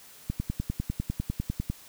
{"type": "click train", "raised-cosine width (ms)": 5, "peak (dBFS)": -16, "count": 15, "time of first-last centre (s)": [0.3, 1.7], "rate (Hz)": 10, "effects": ["white hiss -51 dBFS RMS until 1.88 s"]}